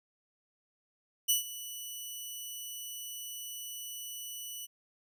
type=tone with ADSR envelope; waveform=10% pulse; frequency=2960 Hz; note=F#7; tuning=in tune; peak=-15 dBFS; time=1.28-4.67 s; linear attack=18 ms; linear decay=130 ms; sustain=-17 dB; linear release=25 ms; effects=none